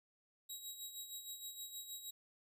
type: tone with tremolo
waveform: 15% pulse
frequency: 3835 Hz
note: A#7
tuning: 48 cents sharp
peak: -37 dBFS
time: 0.49-2.11 s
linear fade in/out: 10 ms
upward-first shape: sine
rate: 6.4 Hz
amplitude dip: 60%
effects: none